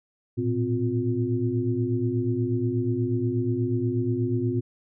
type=tone cluster; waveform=sine; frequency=111.3 / 119.6 / 259.1 / 355.7 Hz; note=A2 / A#2 / C4 / F4; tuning=+20 / +45 / -17 / +32 cents; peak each=-28 dBFS; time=0.37-4.61 s; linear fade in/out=20 ms; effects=none